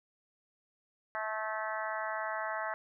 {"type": "harmonic tone with a mistuned harmonic", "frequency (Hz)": 216.9, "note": "A3", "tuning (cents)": -25, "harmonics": [3, 4, 5, 6, 7, 8, 9], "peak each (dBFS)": [-39, -40, -41, -42, -42, -43, -44], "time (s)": [1.15, 2.74], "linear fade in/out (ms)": 0, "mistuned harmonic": 7, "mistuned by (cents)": 27, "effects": []}